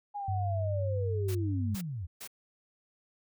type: linear sweep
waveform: sine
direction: down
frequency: 830.6 to 75.8 Hz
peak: -34 dBFS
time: 0.14-2.07 s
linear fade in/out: 20 ms
type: tone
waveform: sine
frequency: 98 Hz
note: G2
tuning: in tune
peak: -29 dBFS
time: 0.28-1.75 s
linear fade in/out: 5 ms
type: noise bursts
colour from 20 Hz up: white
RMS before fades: -43 dBFS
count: 3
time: 1.28-2.276 s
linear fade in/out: 10 ms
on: 72 ms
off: 390 ms
effects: none